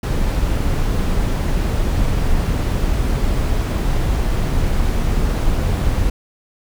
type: noise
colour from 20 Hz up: brown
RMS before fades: -17 dBFS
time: 0.03-6.1 s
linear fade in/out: 5 ms
effects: none